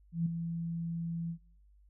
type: tone with ADSR envelope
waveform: sine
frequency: 167.4 Hz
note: E3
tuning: 27 cents sharp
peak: -26 dBFS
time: 0.12-1.38 s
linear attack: 140 ms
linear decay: 5 ms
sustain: -8 dB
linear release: 82 ms
effects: noise-tail reverb RT60 0.5 s tail -19 dB re dry + added 50 Hz sine -59 dBFS peak until 1.89 s